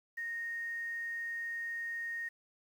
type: tone with quantisation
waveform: sine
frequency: 1856 Hz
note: A#6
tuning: 8 cents flat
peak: -36 dBFS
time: 0.17-2.29 s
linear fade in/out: 10 ms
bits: 10
effects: none